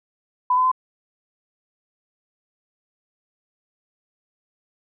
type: tone with pitch steps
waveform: sine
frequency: 999 / 1016 / 1026 Hz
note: B5 / B5 / C6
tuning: +20 / +49 / -34 cents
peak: -15 dBFS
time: 0.5-0.716 s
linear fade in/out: 5 ms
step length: 72 ms
effects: none